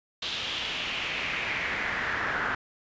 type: noise with band-pass filter sweep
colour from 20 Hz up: brown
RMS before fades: -31 dBFS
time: 0.22-2.55 s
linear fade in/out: 5 ms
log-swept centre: 3600 to 1500 Hz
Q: 3.3
effects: resampled to 16000 Hz